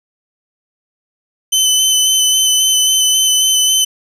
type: tone with vibrato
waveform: 20% pulse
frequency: 3041 Hz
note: F#7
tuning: 47 cents sharp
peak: -4 dBFS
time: 1.52-3.85 s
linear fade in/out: 10 ms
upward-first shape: square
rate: 3.7 Hz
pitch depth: 12 cents each way
effects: none